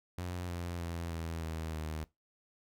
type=tone with pitch steps; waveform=sawtooth; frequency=89.1 / 86.81 / 84.59 / 82.42 / 80.3 / 78.24 Hz; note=F2 / F2 / E2 / E2 / E2 / D#2; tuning=+35 / -10 / +45 / 0 / -45 / +10 cents; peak=-33 dBFS; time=0.18-2.04 s; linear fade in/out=0 ms; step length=310 ms; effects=noise-tail reverb RT60 0.2 s tail -20 dB re dry